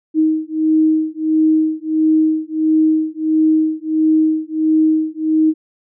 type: beating tone pair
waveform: sine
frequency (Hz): 313.4 / 314.9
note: D#4 / D#4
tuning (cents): +13 / +21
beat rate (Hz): 1.5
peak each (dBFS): -15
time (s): 0.14-5.54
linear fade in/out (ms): 50
effects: none